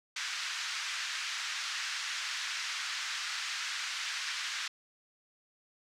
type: band-pass noise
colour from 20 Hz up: pink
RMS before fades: -37 dBFS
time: 0.16-4.68 s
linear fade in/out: 5 ms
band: 1400 to 6400 Hz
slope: 24 dB/octave
effects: none